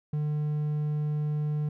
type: tone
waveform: triangle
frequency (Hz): 150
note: D3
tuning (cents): +37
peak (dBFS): -24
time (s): 0.13-1.69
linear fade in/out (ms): 5
effects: none